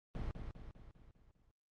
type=noise with echo; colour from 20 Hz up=brown; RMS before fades=-40 dBFS; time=0.15-0.31 s; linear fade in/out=0 ms; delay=200 ms; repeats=6; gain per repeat=-5 dB; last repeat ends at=1.51 s; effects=low-pass 4000 Hz 12 dB/octave + Opus 32 kbps